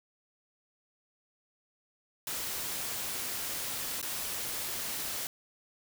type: noise with dropouts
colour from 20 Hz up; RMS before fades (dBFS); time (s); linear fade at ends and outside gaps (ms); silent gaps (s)
white; -36; 2.27-5.27; 1; 4.015-4.027
effects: none